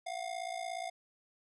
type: ring-modulated tone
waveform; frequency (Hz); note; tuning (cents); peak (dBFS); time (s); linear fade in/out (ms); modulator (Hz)
square; 710; F5; +28; -35; 0.06-0.9; 10; 28.5
effects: resampled to 24000 Hz